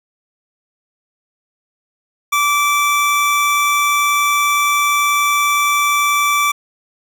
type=tone; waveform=25% pulse; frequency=1163 Hz; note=D6; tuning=17 cents flat; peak=-9 dBFS; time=2.32-6.52 s; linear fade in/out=10 ms; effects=none